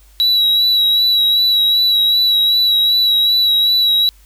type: tone with vibrato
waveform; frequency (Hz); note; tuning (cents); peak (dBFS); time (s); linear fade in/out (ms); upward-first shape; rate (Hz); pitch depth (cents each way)
triangle; 3901; B7; -22; -9; 0.2-4.09; 0; sine; 2.6; 28
effects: added 50 Hz sine -44 dBFS peak until 4.25 s + white hiss -52 dBFS RMS until 4.25 s